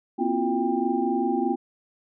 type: tone cluster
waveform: sine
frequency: 240.5 / 265.3 / 335.4 / 358.7 / 795 Hz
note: B3 / C4 / E4 / F4 / G5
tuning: -46 / +24 / +30 / +46 / +24 cents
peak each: -28 dBFS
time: 0.18-1.56 s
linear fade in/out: 20 ms
effects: none